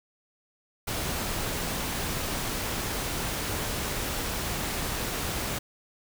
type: noise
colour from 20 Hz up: pink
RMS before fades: -31 dBFS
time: 0.87-5.59 s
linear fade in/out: 10 ms
effects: none